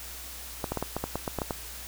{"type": "clicks", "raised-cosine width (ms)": 1, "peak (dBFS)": -15, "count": 11, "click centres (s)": [0.642, 0.72, 0.773, 0.826, 0.966, 1.04, 1.156, 1.278, 1.387, 1.418, 1.508], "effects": ["added 60 Hz sine -46 dBFS peak until 1.87 s", "white hiss -42 dBFS RMS until 1.87 s"]}